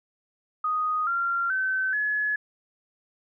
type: tone with pitch steps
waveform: sine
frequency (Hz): 1244.5 / 1380.9 / 1532.2 / 1700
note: D#6 / F6 / G6 / G#6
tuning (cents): 0 / -20 / -40 / +40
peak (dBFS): -23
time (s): 0.64-2.36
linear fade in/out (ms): 5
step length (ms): 430
effects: none